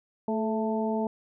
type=harmonic tone with a mistuned harmonic; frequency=221 Hz; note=A3; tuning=8 cents sharp; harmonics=1 / 2 / 3 / 4; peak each=-28 / -31 / -33 / -34 dBFS; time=0.28-1.07 s; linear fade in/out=2 ms; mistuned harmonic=2; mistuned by=-36 cents; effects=none